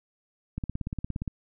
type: click train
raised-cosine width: 5 ms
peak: -19 dBFS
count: 13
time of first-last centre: 0.58-1.278 s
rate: 17.2 Hz
effects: none